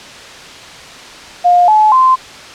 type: tone with pitch steps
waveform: sine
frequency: 709 / 857.9 / 1038 Hz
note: F5 / A5 / C6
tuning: +26 / -44 / -14 cents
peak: -5 dBFS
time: 1.44-2.16 s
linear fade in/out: 20 ms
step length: 240 ms
effects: white hiss -32 dBFS RMS until 2.54 s + low-pass 5000 Hz 12 dB/octave